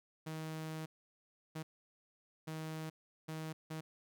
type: tone bursts at uneven times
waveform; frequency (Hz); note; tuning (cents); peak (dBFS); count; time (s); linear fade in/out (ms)
sawtooth; 158.1; D#3; +28; -37; 5; 0.26-0.86 / 1.55-1.63 / 2.47-2.9 / 3.28-3.53 / 3.7-3.81; 10
effects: none